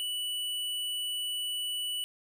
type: tone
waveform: square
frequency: 2960 Hz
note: F#7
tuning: in tune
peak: -32 dBFS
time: 0-2.04 s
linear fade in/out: 0 ms
effects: none